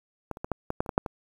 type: clicks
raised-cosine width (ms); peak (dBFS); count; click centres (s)
1; -18 / -27 / -18 / -13 / -15 / -11 / -28 / -15 / -6 / -18; 10; 0.313 / 0.371 / 0.445 / 0.517 / 0.704 / 0.805 / 0.862 / 0.892 / 0.979 / 1.062
effects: 8-bit